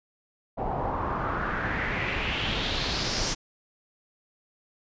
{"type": "noise with low-pass filter sweep", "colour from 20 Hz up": "pink", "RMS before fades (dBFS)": -29, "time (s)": [0.57, 3.35], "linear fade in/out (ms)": 20, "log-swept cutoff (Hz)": [740, 6100], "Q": 3.3, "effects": ["resampled to 16000 Hz"]}